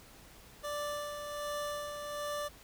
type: tone with tremolo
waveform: 25% pulse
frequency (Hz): 587.3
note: D5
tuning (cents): 0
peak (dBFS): -31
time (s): 0.63-2.49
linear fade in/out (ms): 20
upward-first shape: sine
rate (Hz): 1.3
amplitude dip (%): 45
effects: added 50 Hz sine -65 dBFS peak until 2.63 s + pink hiss -56 dBFS RMS until 2.63 s